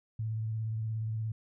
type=tone with vibrato; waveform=sine; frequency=110.5 Hz; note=A2; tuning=8 cents sharp; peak=-31 dBFS; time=0.19-1.32 s; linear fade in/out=5 ms; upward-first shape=triangle; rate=17 Hz; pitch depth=37 cents each way; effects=none